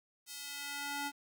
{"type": "tone with high-pass filter sweep", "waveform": "square", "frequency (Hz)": 285.4, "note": "D4", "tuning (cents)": -49, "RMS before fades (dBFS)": -41, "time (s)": [0.26, 1.12], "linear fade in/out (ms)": 50, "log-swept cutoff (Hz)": [4900, 570], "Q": 0.75, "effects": ["10-bit"]}